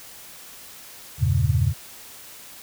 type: chord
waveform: sine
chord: E diminished seventh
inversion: none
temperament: equal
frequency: 82.41 / 98 / 116.54 / 138.59 Hz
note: E2 / G2 / Bb2 / Db3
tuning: 0 / 0 / 0 / 0 cents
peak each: -23 dBFS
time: 1.18-1.74 s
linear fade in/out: 50 ms
effects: white hiss -43 dBFS RMS until 2.62 s